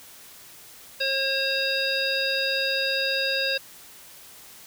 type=harmonic tone; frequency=539 Hz; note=C#5; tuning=49 cents flat; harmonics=1 / 3 / 5 / 7 / 9; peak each=-29 / -29 / -29 / -29 / -29 dBFS; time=1-3.58 s; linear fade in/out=10 ms; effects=white hiss -47 dBFS RMS until 4.66 s